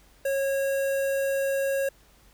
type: tone with notch filter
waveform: square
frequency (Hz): 547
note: C#5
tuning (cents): -23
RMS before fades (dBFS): -26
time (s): 0.25-1.89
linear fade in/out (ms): 5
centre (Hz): 4400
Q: 0.94
effects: added 50 Hz sine -59 dBFS peak until 2.33 s + pink hiss -59 dBFS RMS until 2.33 s